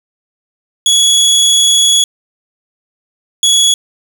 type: tone bursts at uneven times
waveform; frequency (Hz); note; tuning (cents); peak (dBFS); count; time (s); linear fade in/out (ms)
25% pulse; 3368; G#7; +24; -3; 2; 0.86-2.04 / 3.43-3.74; 2
effects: none